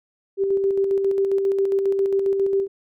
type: tone with tremolo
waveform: sine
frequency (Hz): 392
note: G4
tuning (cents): 0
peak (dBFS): -16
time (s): 0.37-2.68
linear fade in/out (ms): 50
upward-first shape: square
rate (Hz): 7.4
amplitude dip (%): 35
effects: none